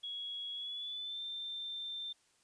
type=tone with pitch glide; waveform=sine; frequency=3336 to 3575 Hz; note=G#7 to A7; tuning=+7 to +27 cents; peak=-39 dBFS; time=0.03-2.13 s; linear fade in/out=10 ms; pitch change=+120 cents; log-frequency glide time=0.53-1.22 s; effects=white hiss -71 dBFS RMS until 2.43 s + resampled to 22050 Hz